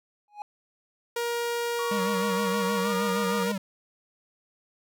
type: tone with exponential growth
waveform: triangle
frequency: 830.6 Hz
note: G#5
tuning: in tune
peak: -28 dBFS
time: 0.28-0.42 s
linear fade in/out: 1 ms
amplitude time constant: 30 ms
type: tone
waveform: sawtooth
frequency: 472.7 Hz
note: A#4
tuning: 24 cents sharp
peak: -23 dBFS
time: 1.16-3.52 s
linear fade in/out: 5 ms
type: tone with pitch glide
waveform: triangle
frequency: 1122 to 1209.5 Hz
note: C#6 to D#6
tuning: +21 to -49 cents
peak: -31 dBFS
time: 1.79-3.43 s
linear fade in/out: 0 ms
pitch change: +130 cents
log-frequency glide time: 2.81-2.91 s
type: tone with vibrato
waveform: square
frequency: 196 Hz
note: G3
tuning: in tune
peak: -29 dBFS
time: 1.91-3.58 s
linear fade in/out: 5 ms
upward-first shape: sine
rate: 6.4 Hz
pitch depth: 100 cents each way
effects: none